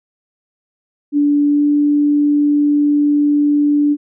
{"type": "tone with pitch glide", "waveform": "sine", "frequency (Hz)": [290.3, 292.3], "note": ["D4", "D4"], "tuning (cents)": [-20, -8], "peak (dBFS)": -10, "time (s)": [1.12, 3.97], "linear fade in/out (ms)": 50, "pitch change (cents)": 12, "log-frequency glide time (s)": [1.48, 1.64], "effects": []}